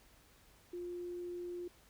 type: tone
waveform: sine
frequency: 352.2 Hz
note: F4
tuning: 15 cents sharp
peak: -40 dBFS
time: 0.73-1.68 s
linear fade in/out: 5 ms
effects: added 55 Hz sine -70 dBFS peak until 1.89 s + pink hiss -65 dBFS RMS until 1.89 s